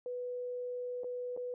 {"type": "tone with dropouts", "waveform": "sine", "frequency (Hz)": 493.9, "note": "B4", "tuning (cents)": 0, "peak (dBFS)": -36, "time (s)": [0.06, 1.54], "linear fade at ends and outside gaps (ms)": 1, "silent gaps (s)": [[1.035, 1.043], [1.365, 1.374]], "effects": []}